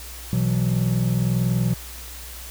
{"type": "chord", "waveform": "triangle", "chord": "B suspended fourth", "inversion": "none", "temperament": "equal", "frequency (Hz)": [123.47, 164.81, 185], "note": ["B2", "E3", "F#3"], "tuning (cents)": [0, 0, 0], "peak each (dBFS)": [-19, -23, -22], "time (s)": [0.33, 1.74], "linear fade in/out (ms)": 0, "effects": ["added 60 Hz sine -38 dBFS peak until 2.5 s", "white hiss -39 dBFS RMS until 2.5 s"]}